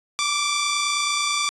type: tone pair together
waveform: 10% pulse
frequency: 1145.2 / 1174.7 Hz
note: D6 / D6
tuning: -44 / 0 cents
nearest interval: unison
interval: 44 cents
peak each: -20 / -13 dBFS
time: 0.19-1.49 s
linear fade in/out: 0 ms
effects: resampled to 22050 Hz